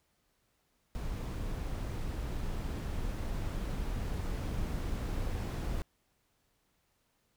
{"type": "noise with level ramp", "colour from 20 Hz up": "brown", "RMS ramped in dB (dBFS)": [-37, -34], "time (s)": [0.95, 5.82], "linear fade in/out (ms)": 0, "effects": ["pink hiss -75 dBFS RMS until 7.36 s"]}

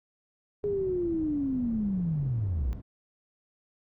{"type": "low-pass noise", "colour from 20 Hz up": "white", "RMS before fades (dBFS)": -41, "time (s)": [0.63, 2.82], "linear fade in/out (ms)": 20, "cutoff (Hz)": 160, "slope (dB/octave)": 12}
{"type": "linear sweep", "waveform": "sine", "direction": "down", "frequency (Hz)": [415.3, 53], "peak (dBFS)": -26, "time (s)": [0.64, 2.73], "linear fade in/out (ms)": 0}
{"effects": []}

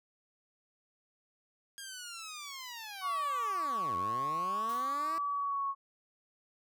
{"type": "linear two-way sweep", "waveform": "10% pulse", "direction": "down then up", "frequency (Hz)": [1630, 82.9, 330.3], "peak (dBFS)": -34, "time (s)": [1.78, 5.18], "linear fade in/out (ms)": 0, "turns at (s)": 3.96}
{"type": "tone with vibrato", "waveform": "sine", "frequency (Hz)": 1122, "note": "C#6", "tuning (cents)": 21, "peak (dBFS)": -31, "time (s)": [3.01, 5.75], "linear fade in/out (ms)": 50, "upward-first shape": "sine", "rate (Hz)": 0.6, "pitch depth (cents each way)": 44}
{"type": "noise with exponential decay", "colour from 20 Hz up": "white", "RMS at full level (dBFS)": -48, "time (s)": [4.69, 5.09], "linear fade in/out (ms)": 5, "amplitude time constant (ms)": 86}
{"effects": []}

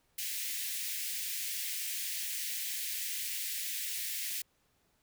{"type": "high-pass noise", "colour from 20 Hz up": "white", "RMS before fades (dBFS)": -37, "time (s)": [0.18, 4.42], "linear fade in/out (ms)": 5, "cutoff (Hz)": 1800, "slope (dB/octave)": 48, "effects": ["pink hiss -73 dBFS RMS until 5.02 s"]}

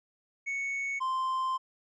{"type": "tone pair in turn", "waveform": "triangle", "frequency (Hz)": [2217, 1043], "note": ["C#7", "C6"], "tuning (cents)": [0, -6], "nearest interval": "octave + minor second", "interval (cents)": 1306, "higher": "first", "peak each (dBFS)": [-29, -26], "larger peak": "second", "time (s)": [[0.46, 1], [1, 1.58]], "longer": "second", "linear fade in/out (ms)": 20, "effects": ["resampled to 22050 Hz"]}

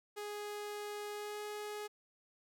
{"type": "tone with pitch glide", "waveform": "sawtooth", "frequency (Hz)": [415.3, 418.7], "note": ["G#4", "G#4"], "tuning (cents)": [0, 14], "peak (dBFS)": -37, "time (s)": [0.16, 1.88], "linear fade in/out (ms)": 20, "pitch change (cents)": 14, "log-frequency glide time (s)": [1.11, 1.42], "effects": []}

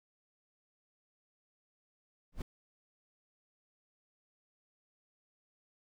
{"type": "noise with exponential growth", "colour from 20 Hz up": "brown", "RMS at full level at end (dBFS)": -28, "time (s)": [2.32, 2.42], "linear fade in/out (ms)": 5, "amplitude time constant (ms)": 20, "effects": []}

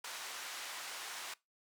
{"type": "band-pass noise", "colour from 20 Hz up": "pink", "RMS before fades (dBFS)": -45, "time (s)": [0.04, 1.34], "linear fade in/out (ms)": 5, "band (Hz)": [1000, 9800], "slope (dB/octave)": 12, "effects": ["noise-tail reverb RT60 0.2 s tail -21 dB re dry"]}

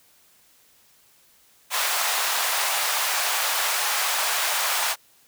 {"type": "high-pass noise", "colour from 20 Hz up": "pink", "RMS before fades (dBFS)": -24, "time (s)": [1.7, 4.96], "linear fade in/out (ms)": 50, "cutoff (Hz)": 730, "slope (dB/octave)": 24, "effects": ["white hiss -58 dBFS RMS until 5.27 s"]}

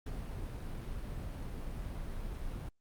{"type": "noise", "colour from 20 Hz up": "brown", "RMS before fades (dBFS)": -40, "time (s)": [0.06, 2.69], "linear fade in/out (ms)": 5, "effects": ["Opus 48 kbps"]}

